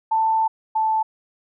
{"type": "tone pair in turn", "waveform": "sine", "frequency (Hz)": [887, 877.8], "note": ["A5", "A5"], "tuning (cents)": [14, -4], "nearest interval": "unison", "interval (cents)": 18, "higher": "first", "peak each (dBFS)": [-16, -17], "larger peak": "first", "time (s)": [[0.11, 0.48], [0.75, 1.03]], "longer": "first", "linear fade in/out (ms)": 10, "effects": []}